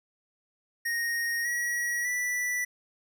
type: tone with pitch steps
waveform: square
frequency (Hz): 1864.7 / 1916 / 1968.7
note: A#6 / A#6 / B6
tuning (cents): 0 / +47 / -6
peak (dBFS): -28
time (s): 0.85-2.65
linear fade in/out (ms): 10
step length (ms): 600
effects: none